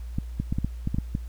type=clicks; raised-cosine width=5 ms; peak=-13 dBFS; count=9; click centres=0.185 / 0.4 / 0.525 / 0.585 / 0.646 / 0.874 / 0.945 / 0.985 / 1.151 s; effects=added 59 Hz sine -33 dBFS peak until 1.28 s + pink hiss -57 dBFS RMS until 1.28 s